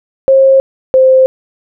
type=tone pair in turn; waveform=sine; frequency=536 / 522.2 Hz; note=C5 / C5; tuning=+42 / -3 cents; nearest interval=unison; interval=45 cents; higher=first; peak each=-3 dBFS; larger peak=neither; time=0.28-0.6 / 0.94-1.26 s; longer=neither; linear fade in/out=0 ms; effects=none